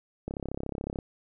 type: click train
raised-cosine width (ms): 2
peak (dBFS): -20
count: 25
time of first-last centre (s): 0.28-0.988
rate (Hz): 33.9
effects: none